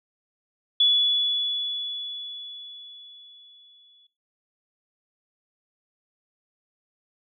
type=tone with exponential decay; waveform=sine; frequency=3418 Hz; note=G#7; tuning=49 cents sharp; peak=-15 dBFS; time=0.8-4.07 s; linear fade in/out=5 ms; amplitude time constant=710 ms; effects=noise-tail reverb RT60 0.6 s tail -25 dB re dry